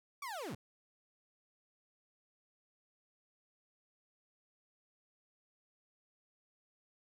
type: linear sweep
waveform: 30% pulse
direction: down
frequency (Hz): 1174.7 to 77.78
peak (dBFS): -38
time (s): 0.22-0.55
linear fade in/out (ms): 5
effects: none